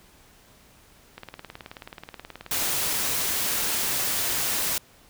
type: click train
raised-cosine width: 0.3 ms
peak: -22 dBFS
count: 31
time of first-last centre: 1.18-2.784 s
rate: 18.7 Hz
type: noise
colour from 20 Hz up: white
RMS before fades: -26 dBFS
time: 2.51-4.78 s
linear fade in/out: 2 ms
effects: pink hiss -55 dBFS RMS until 5.09 s